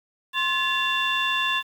sine tone cluster, 1056 / 1723 / 2749 / 3524 Hz, C6 / A6 / F7 / A7, +16 / -37 / -28 / +2 cents, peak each -26 dBFS, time 0.33-1.63 s, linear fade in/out 50 ms, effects tanh soft clip ceiling -14 dBFS + 8-bit

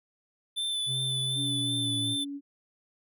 square tone with vibrato, 3520 Hz, A7, in tune, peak -29 dBFS, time 0.56-2.25 s, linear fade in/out 20 ms, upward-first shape sine, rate 2.7 Hz, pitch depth 21 cents each way
triangle tone with pitch glide, 131.3 to 114.3 Hz, C3 to A#2, +6 to -34 cents, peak -31 dBFS, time 0.86-2.17 s, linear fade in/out 50 ms, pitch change -240 cents, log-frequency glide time 1.39-1.97 s
sine tone, 282.4 Hz, C#4, 32 cents sharp, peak -34 dBFS, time 1.35-2.41 s, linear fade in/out 50 ms
effects none

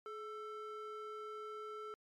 triangle ring-modulated tone, 879 Hz, A5, 2 cents flat, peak -39 dBFS, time 0.06-1.94 s, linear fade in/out 0 ms, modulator 453 Hz, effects MP3 96 kbps

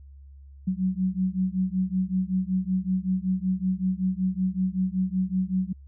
sine beating tone pair, 183.9 / 189.2 Hz, F#3 / F#3, -10 / +39 cents, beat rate 5.3 Hz, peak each -26 dBFS, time 0.67-5.73 s, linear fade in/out 10 ms, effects added 69 Hz sine -44 dBFS peak until 5.87 s

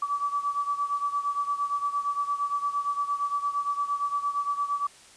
sine beating tone pair, 1148 / 1156.7 Hz, D6 / D6, -40 / -27 cents, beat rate 8.7 Hz, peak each -27 / -31 dBFS, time 0.02-4.87 s, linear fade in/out 5 ms, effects white hiss -52 dBFS RMS until 5.16 s + resampled to 22050 Hz

